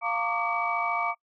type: tone cluster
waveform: sine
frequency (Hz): 698 / 914 / 1143 / 1197 / 2280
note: F5 / A#5 / D6 / D6 / C#7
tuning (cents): -1 / -34 / -47 / +33 / +48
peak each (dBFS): -31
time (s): 0.01-1.15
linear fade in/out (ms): 50
effects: noise-tail reverb RT60 0.1 s tail -26 dB re dry + tanh soft clip ceiling -14 dBFS